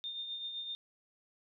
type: tone with tremolo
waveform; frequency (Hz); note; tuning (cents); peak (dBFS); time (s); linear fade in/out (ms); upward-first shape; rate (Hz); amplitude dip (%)
sine; 3631; A#7; -46; -36; 0.04-0.75; 0; triangle; 7.8; 50
effects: none